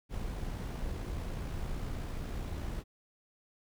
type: noise with amplitude modulation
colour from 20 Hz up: brown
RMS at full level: -36 dBFS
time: 0.09-2.84 s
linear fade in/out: 50 ms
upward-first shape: sine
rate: 58.7 Hz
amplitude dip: 30%
effects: none